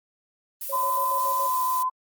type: noise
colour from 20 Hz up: violet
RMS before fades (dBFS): -32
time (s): 0.61-1.83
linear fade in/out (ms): 5
type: tone with tremolo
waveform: sine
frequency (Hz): 553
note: C#5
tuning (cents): -4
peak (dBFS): -32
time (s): 0.69-1.49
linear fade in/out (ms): 10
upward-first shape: square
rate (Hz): 7.1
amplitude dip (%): 65
type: tone with vibrato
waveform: sine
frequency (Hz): 1019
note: C6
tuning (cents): -46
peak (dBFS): -22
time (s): 0.72-1.9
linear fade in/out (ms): 20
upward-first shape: triangle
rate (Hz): 6.3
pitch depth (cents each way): 8
effects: Opus 32 kbps